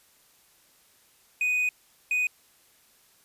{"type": "tone bursts at uneven times", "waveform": "triangle", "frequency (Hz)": 2489, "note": "D#7", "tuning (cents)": 0, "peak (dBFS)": -21, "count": 2, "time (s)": [[1.41, 1.69], [2.11, 2.27]], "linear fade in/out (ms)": 2, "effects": ["white hiss -61 dBFS RMS until 3.24 s", "resampled to 32000 Hz"]}